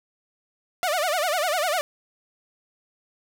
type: tone with vibrato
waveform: sawtooth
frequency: 659.3 Hz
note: E5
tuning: in tune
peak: -18 dBFS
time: 0.83-1.81 s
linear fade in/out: 0 ms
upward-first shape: sine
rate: 10 Hz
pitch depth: 220 cents each way
effects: none